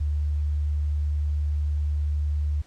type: tone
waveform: sine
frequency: 74.1 Hz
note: D2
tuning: 16 cents sharp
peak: -22 dBFS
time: 0-2.62 s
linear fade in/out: 10 ms
effects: pink hiss -57 dBFS RMS until 2.66 s + low-pass 8000 Hz 12 dB/octave